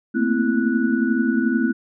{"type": "tone cluster", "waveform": "sine", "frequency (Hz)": [223.2, 234.5, 257, 331, 1473], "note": ["A3", "A#3", "C4", "E4", "F#6"], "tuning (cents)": [25, 11, -31, 7, -8], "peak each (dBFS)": [-23, -23, -21, -24, -28], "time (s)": [0.14, 1.73], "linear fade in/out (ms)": 20, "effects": []}